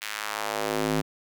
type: tone with high-pass filter sweep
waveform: square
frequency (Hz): 52.9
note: G#1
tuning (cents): +33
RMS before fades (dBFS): -29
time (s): 0.01-1.02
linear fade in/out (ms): 20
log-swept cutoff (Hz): 2200 to 190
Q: 1.2
effects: none